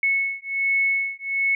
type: beating tone pair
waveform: sine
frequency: 2200 / 2201.3 Hz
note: C#7 / C#7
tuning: -14 / -13 cents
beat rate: 1.3 Hz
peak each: -23 dBFS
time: 0.03-1.55 s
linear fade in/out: 2 ms
effects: none